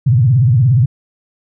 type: tone with vibrato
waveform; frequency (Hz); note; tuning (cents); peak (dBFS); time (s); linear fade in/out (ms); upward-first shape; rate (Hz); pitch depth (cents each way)
sine; 123.47; B2; 0; -7; 0.06-0.86; 10; sine; 17; 250
effects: none